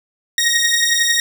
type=beating tone pair; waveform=15% pulse; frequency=1867 / 1878 Hz; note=A#6 / A#6; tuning=+2 / +12 cents; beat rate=11 Hz; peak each=-11 / -10 dBFS; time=0.38-1.2 s; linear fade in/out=2 ms; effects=none